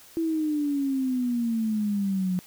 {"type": "exponential sweep", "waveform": "sine", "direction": "down", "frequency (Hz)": [332.1, 180], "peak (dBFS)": -23, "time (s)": [0.17, 2.39], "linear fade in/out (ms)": 0, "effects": ["white hiss -51 dBFS RMS until 2.46 s"]}